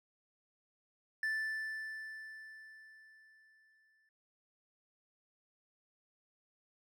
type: tone with exponential decay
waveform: triangle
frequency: 1760 Hz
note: A6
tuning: in tune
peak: -30 dBFS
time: 1.23-4.09 s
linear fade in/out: 2 ms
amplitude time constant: 620 ms
effects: none